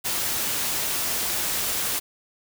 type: noise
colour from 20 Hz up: white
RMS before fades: -26 dBFS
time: 0.04-2 s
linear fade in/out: 20 ms
effects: none